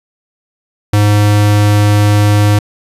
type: tone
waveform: square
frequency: 103.83 Hz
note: G#2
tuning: in tune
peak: -7 dBFS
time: 0.93-2.59 s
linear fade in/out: 5 ms
effects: resampled to 32000 Hz